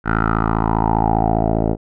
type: tone with low-pass filter sweep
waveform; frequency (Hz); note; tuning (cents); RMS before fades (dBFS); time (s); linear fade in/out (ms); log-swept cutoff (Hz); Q
10% pulse; 55; A1; 0; -17; 0.04-1.77; 50; 1500 to 550; 6
effects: none